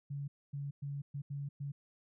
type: tone bursts at uneven times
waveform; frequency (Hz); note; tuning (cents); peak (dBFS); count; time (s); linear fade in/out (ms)
sine; 141.5; C#3; +36; -37; 6; 0.1-0.28 / 0.53-0.71 / 0.82-1.02 / 1.14-1.22 / 1.3-1.49 / 1.6-1.72; 10
effects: none